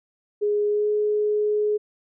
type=tone with pitch glide; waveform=sine; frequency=415.3 to 420.6 Hz; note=G#4 to G#4; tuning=0 to +22 cents; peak=-19 dBFS; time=0.41-1.78 s; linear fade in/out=20 ms; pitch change=+22 cents; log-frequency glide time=0.68-0.89 s; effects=none